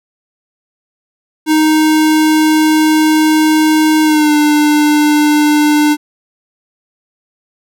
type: tone with pitch glide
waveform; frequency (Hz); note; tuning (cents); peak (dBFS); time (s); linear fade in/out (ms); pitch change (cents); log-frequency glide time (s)
square; 311.1 to 298.9; D#4 to D4; 0 to +31; -8; 1.46-5.97; 50; -69; 4.03-4.33
effects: none